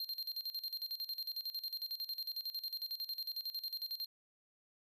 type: tone with tremolo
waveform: square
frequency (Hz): 4186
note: C8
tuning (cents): 0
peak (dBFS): -38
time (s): 0-4.06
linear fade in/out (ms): 2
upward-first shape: square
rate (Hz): 11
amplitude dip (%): 80
effects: none